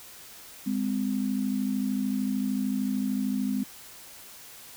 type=tone pair together; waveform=sine; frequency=204.3 / 257.6 Hz; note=G#3 / C4; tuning=-28 / -27 cents; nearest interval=major third; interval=401 cents; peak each=-28 dBFS; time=0.66-3.64 s; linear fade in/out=10 ms; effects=white hiss -47 dBFS RMS until 4.76 s